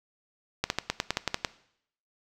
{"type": "clicks", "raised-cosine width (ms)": 0.2, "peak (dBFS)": -8, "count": 10, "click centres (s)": [0.64, 0.701, 0.786, 0.9, 1.001, 1.106, 1.171, 1.277, 1.344, 1.448], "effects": ["noise-tail reverb RT60 0.7 s tail -18 dB re dry"]}